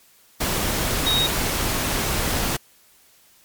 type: tone in noise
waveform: sine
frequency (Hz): 3768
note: A#7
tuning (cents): +18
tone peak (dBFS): -18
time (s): 1.06-1.27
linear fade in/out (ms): 10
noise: pink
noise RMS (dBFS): -23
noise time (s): 0.4-2.57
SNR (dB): +2
effects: white hiss -55 dBFS RMS until 3.44 s + MP3 96 kbps